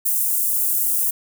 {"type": "high-pass noise", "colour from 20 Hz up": "white", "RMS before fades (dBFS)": -20, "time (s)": [0.05, 1.11], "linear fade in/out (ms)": 10, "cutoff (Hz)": 8900, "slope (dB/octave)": 24, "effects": []}